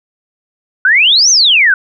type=exponential two-way sweep; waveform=sine; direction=up then down; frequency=1457 to 6370 to 1457 Hz; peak=-5 dBFS; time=0.85-1.74 s; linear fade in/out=2 ms; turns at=1.3 s; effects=none